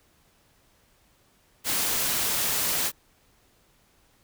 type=noise; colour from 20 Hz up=white; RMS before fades=-26 dBFS; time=1.64-2.92 s; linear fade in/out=50 ms; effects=pink hiss -63 dBFS RMS until 4.23 s